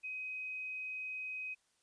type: tone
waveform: sine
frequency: 2521 Hz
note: D#7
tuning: 22 cents sharp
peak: -39 dBFS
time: 0.03-1.55 s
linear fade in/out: 20 ms
effects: white hiss -75 dBFS RMS until 1.82 s + resampled to 22050 Hz